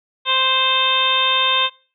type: harmonic tone with a mistuned harmonic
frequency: 523.3 Hz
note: C5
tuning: in tune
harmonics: 1 / 2 / 3 / 4 / 5 / 6 / 7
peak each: -29 / -20 / -27 / -29 / -22 / -22 / -18 dBFS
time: 0.25-1.7 s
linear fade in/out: 50 ms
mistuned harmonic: 7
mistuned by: -19 cents
effects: noise-tail reverb RT60 0.4 s tail -23 dB re dry